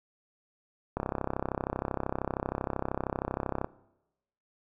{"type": "click train", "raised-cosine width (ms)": 1, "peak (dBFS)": -16, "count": 89, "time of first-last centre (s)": [0.97, 3.645], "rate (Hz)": 32.9, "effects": ["noise-tail reverb RT60 0.9 s tail -20 dB re dry"]}